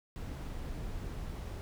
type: noise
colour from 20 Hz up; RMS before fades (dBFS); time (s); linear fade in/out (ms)
brown; -40; 0.16-1.61; 0
effects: none